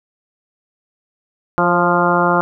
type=harmonic tone with a mistuned harmonic; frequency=174.61 Hz; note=F3; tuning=in tune; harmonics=1 / 2 / 3 / 4 / 5 / 6 / 7 / 8; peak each=-20 / -20 / -20 / -20 / -20 / -20 / -20 / -20 dBFS; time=1.58-2.41 s; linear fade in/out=0 ms; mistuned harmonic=3; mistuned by=+28 cents; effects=none